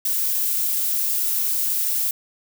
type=noise; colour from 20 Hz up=violet; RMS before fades=-22 dBFS; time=0.05-2.11 s; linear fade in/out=2 ms; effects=none